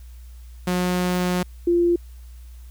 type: tone pair in turn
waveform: sawtooth / sine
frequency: 180.2 / 345.9 Hz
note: F#3 / F4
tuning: -45 / -17 cents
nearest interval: major seventh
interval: 1128 cents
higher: second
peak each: -16 / -15 dBFS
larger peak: second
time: 0.67-1.43 / 1.67-1.96 s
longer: first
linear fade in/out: 5 ms
effects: added 60 Hz sine -38 dBFS peak until 2.7 s + white hiss -57 dBFS RMS until 2.7 s